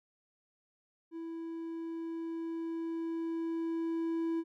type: tone with level ramp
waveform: triangle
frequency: 329.9 Hz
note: E4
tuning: 1 cent sharp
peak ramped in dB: -37 to -28 dBFS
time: 1.11-4.44 s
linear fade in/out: 50 ms
effects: none